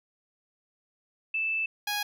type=tone pair in turn; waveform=sine / 10% pulse; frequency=2637 / 827.3 Hz; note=E7 / G#5; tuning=0 / -7 cents; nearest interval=octave + minor sixth; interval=2007 cents; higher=first; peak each=-26 / -20 dBFS; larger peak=second; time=1.34-1.66 / 1.87-2.03 s; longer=first; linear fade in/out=5 ms; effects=none